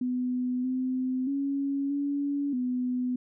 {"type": "tone with pitch steps", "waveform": "sine", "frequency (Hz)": [250.3, 256.9, 277.9, 283.8, 250.2], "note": ["B3", "C4", "C#4", "C#4", "B3"], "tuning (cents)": [23, -32, 4, 41, 23], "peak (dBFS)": -26, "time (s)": [0.01, 3.16], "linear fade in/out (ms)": 5, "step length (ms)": 630, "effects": []}